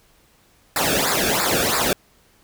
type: noise with flanger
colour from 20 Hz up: pink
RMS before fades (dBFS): -20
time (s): 0.76-1.93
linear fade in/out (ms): 2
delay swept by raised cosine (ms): 0.32 to 1.02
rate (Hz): 3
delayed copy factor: -0.95
effects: pink hiss -57 dBFS RMS until 2.43 s